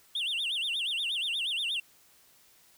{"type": "tone with vibrato", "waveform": "sine", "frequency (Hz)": 3153, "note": "G7", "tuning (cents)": 9, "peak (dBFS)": -26, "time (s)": [0.15, 1.8], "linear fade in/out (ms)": 5, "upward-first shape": "sine", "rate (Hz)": 8.4, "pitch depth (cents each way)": 270, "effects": ["tanh soft clip ceiling -28 dBFS", "white hiss -61 dBFS RMS until 2.77 s"]}